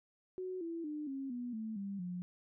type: tone with pitch steps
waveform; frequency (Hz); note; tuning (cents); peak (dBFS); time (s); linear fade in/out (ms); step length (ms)
sine; 370 / 333.5 / 300.5 / 270.9 / 244.1 / 220 / 198.28 / 178.7; F#4 / E4 / D4 / C#4 / B3 / A3 / G3 / F3; 0 / +20 / +40 / -40 / -20 / 0 / +20 / +40; -38; 0.38-2.22; 0; 230
effects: none